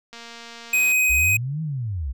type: click train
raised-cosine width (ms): 0.2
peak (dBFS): -23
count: 185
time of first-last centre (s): 0.13-0.92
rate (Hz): 233
type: tone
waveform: square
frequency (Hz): 2512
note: D#7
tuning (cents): +16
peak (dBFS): -17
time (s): 0.73-1.37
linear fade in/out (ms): 5
type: linear two-way sweep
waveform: sine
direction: up then down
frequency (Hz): 57 to 162 to 57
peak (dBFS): -24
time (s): 1.09-2.13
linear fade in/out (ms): 20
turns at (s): 1.62
effects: none